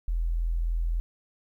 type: tone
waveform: sine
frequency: 41.81 Hz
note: E1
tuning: 25 cents sharp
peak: -24 dBFS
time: 0.08-1 s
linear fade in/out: 0 ms
effects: 11-bit